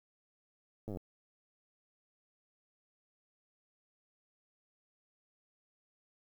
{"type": "slowing click train", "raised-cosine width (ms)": 2, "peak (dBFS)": -29, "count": 10, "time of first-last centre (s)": [0.88, 0.971], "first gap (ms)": 9, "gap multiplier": 1.03, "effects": ["10-bit"]}